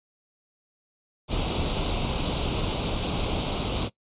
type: noise with comb filter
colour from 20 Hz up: pink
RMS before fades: -27 dBFS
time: 1.28-3.9 s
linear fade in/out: 50 ms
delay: 0.28 ms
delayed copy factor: +0.8
effects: noise-tail reverb RT60 0.1 s tail -20 dB re dry + resampled to 8000 Hz